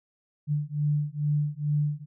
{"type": "beating tone pair", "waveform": "sine", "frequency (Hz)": [146.83, 149.13], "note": ["D3", "D3"], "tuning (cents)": [0, 27], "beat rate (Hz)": 2.3, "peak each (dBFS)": -27, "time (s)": [0.47, 2.06], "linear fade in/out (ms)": 50, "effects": []}